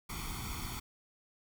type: noise with comb filter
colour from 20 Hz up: pink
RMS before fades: -40 dBFS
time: 0.09-0.8 s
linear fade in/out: 10 ms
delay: 0.89 ms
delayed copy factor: +0.95
effects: none